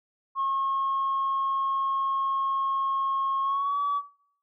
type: tone with pitch glide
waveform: sine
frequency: 1084 to 1143.2 Hz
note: C#6 to D6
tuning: -39 to -47 cents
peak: -23 dBFS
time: 0.35-4.02 s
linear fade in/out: 50 ms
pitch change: +92 cents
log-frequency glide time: 3.42-3.79 s
effects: noise-tail reverb RT60 0.6 s tail -19 dB re dry + tanh soft clip ceiling -20 dBFS